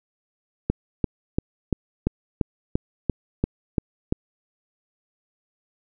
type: click train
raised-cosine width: 3 ms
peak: -7 dBFS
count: 11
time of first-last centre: 0.7-4.125 s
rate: 2.92 Hz
effects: none